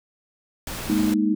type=noise; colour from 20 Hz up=pink; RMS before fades=-32 dBFS; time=0.67-1.14 s; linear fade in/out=2 ms
type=chord; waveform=sine; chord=Ab suspended second; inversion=none; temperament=just; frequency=207.7 / 233.6 / 311.5 Hz; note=Ab3 / Bb3 / Eb4; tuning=0 / +4 / +2 cents; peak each=-22 / -25 / -21 dBFS; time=0.89-1.35 s; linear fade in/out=10 ms
effects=none